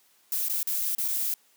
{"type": "noise with dropouts", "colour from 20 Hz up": "violet", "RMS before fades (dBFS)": -28, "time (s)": [0.32, 1.34], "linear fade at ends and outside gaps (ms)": 1, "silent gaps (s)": [[0.485, 0.497], [0.63, 0.672], [0.95, 0.983], [1.08, 1.084]], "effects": ["white hiss -63 dBFS RMS until 1.56 s", "high-pass 200 Hz 12 dB/octave"]}